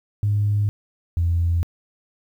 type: tone pair in turn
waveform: sine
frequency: 103.4 / 85.11 Hz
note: G#2 / F2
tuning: -7 / -44 cents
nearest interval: minor third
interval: 337 cents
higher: first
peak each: -16 dBFS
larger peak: neither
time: 0.23-0.69 / 1.17-1.63 s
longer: neither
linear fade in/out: 0 ms
effects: tanh soft clip ceiling -12 dBFS + 9-bit